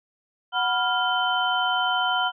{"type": "tone cluster", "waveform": "sine", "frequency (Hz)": [739, 984, 1398, 3074], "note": ["F#5", "B5", "F6", "G7"], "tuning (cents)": [-2, -7, 1, -35], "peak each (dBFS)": [-26, -27, -25, -27], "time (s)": [0.52, 2.32], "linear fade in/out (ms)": 50, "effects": []}